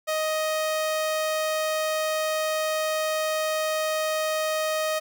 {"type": "tone", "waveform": "sawtooth", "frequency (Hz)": 625, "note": "D#5", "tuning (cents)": 8, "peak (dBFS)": -20, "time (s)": [0.07, 5], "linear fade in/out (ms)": 20, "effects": []}